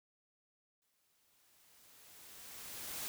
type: noise with exponential growth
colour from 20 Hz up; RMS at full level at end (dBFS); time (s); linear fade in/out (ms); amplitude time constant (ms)
white; -41; 0.82-3.08; 0; 490
effects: none